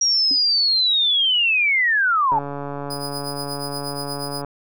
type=linear sweep; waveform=sine; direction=down; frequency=5690 to 830.6 Hz; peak=-15 dBFS; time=0.01-2.39 s; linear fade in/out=5 ms
type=tone with exponential decay; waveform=sine; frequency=277.2 Hz; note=C#4; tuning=in tune; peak=-25 dBFS; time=0.31-0.41 s; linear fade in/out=1 ms; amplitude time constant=20 ms
type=click train; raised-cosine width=1 ms; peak=-16 dBFS; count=303; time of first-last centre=2.32-4.447 s; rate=142 Hz
type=tone with tremolo; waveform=sawtooth; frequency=4978 Hz; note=D#8; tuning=in tune; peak=-24 dBFS; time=2.9-4.42 s; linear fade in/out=5 ms; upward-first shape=triangle; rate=8.4 Hz; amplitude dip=85%
effects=none